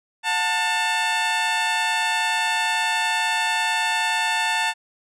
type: tone pair together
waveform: 15% pulse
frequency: 725 / 888.9 Hz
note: F#5 / A5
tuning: -35 / +17 cents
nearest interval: major third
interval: 352 cents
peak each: -22 / -14 dBFS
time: 0.23-4.74 s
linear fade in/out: 50 ms
effects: low-pass 8000 Hz 12 dB/octave